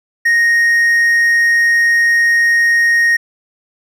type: tone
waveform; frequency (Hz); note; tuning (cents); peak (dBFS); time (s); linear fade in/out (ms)
triangle; 1864.7; A#6; 0; -7; 0.25-3.17; 10
effects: none